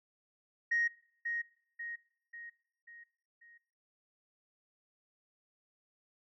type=tone with echo; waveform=sine; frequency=1873 Hz; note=A#6; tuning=8 cents sharp; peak=-27 dBFS; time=0.71-0.88 s; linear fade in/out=10 ms; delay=540 ms; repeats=5; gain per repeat=-6 dB; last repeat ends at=3.58 s; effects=noise-tail reverb RT60 0.7 s tail -23 dB re dry + tanh soft clip ceiling -23 dBFS